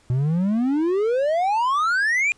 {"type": "exponential sweep", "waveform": "triangle", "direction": "up", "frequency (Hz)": [120.5, 2465], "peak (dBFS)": -16, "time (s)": [0.1, 2.32], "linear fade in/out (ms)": 0, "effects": ["pink hiss -57 dBFS RMS until 2.37 s", "resampled to 22050 Hz"]}